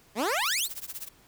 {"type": "exponential sweep", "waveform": "15% pulse", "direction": "up", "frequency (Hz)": [191.8, 4700], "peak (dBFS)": -19, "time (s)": [0.15, 0.69], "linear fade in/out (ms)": 50}
{"type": "noise with tremolo", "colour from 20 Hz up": "blue", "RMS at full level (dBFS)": -35, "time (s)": [0.45, 1.09], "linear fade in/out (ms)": 10, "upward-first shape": "triangle", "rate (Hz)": 16, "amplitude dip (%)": 100}
{"effects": ["pink hiss -59 dBFS RMS until 1.27 s"]}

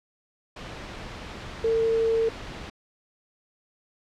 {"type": "tone in noise", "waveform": "sine", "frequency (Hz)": 452.2, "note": "A4", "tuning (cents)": 47, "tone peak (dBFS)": -20, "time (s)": [1.64, 2.29], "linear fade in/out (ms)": 5, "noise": "pink", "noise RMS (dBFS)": -38, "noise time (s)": [0.56, 2.7], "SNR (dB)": 15, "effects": ["low-pass 4000 Hz 12 dB/octave"]}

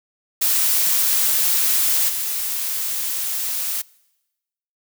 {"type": "noise with level steps", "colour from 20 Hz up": "blue", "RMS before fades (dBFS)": [-18, -24], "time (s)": [0.41, 3.82], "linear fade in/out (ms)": 10, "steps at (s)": 2.08, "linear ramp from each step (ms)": 20, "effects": ["noise-tail reverb RT60 1.0 s tail -24 dB re dry"]}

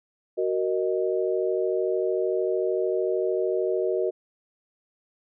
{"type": "chord", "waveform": "sine", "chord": "D# minor", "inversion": "first", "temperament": "just", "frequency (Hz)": [373.4, 466.7, 622.3], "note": ["F#4", "A#4", "D#5"], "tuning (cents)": [16, 2, 0], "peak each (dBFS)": [-25, -27, -29], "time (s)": [0.37, 4.11], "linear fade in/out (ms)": 20, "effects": []}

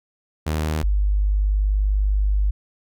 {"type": "tone pair in turn", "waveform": ["sawtooth", "sine"], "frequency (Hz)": [77.6, 50.27], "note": ["D#2", "G1"], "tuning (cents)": [-4, 44], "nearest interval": "minor sixth", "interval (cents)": 752, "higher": "first", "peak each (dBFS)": [-17, -16], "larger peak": "second", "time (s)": [[0.46, 0.83], [0.83, 2.51]], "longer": "second", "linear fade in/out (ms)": 10, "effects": []}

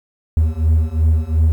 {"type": "beating tone pair", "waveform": "triangle", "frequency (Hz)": [77.8, 80.6], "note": ["D#2", "E2"], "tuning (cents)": [0, -38], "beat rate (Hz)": 2.8, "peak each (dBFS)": [-14, -13], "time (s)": [0.37, 1.52], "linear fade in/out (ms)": 0, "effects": ["8-bit"]}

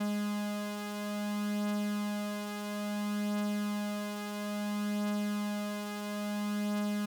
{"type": "beating tone pair", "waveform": "45% pulse", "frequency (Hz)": [207.1, 207.69], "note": ["G#3", "G#3"], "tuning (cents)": [-5, 0], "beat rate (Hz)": 0.59, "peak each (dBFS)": [-33, -40], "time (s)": [0, 7.06], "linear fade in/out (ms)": 10, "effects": []}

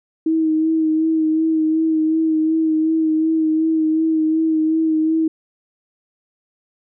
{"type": "tone with vibrato", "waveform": "sine", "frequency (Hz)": 317.6, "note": "D#4", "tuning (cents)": 36, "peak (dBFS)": -14, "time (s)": [0.26, 5.28], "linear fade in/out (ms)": 5, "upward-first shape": "sine", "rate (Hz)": 2.7, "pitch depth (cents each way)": 26, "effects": []}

